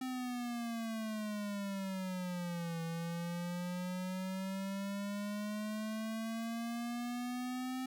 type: exponential two-way sweep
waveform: square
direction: down then up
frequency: 259.4 to 164.81 to 259.4 Hz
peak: -38 dBFS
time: 0.01-7.86 s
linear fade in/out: 5 ms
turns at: 2.82 s
effects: none